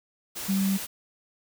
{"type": "tone in noise", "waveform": "sine", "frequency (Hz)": 194.2, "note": "G3", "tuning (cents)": -16, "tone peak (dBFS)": -22, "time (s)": [0.48, 0.78], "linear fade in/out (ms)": 20, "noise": "white", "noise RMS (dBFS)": -35, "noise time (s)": [0.35, 0.87], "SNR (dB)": 10, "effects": []}